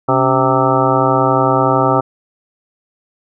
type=harmonic tone with a mistuned harmonic; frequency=130.81 Hz; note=C3; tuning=in tune; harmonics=1 / 2 / 3 / 4 / 5 / 6 / 7 / 9 / 10; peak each=-19 / -19 / -19 / -19 / -19 / -19 / -19 / -19 / -19 dBFS; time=0.08-2.01 s; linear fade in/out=10 ms; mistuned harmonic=2; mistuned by=+110 cents; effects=none